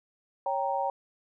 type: chord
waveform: sine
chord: G diminished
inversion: second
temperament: equal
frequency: 554.4 / 784 / 932.3 Hz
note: Db5 / G5 / Bb5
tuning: 0 / 0 / 0 cents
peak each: -32 / -30 / -31 dBFS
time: 0.46-0.9 s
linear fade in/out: 2 ms
effects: none